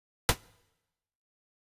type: noise with exponential decay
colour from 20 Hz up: pink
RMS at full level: -17 dBFS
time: 0.29-0.38 s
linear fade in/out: 0 ms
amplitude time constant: 18 ms
effects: noise-tail reverb RT60 1.0 s tail -25 dB re dry + resampled to 32000 Hz